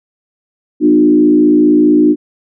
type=tone with frequency modulation; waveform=sine; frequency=301.7 Hz; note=D4; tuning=47 cents sharp; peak=-5 dBFS; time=0.8-2.16 s; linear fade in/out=50 ms; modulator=55.2 Hz; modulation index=0.9; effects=none